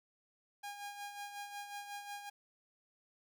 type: tone with tremolo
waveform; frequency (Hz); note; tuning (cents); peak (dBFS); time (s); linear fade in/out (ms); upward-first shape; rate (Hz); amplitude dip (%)
sawtooth; 814; G#5; -35; -38; 0.63-2.3; 10; sine; 5.5; 55
effects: none